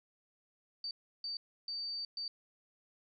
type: tone bursts at uneven times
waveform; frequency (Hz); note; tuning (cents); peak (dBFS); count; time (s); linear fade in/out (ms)
sine; 4610; D8; -33; -37; 4; 0.84-0.91 / 1.24-1.37 / 1.68-2.05 / 2.17-2.28; 2
effects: none